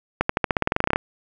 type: accelerating click train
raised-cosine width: 0.5 ms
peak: -3 dBFS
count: 16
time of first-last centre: 0.21-0.959 s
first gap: 84 ms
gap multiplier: 0.92
effects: none